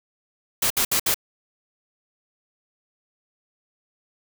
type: noise bursts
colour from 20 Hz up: white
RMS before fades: -21 dBFS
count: 4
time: 0.62-1.144 s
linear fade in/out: 5 ms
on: 83 ms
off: 64 ms
effects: none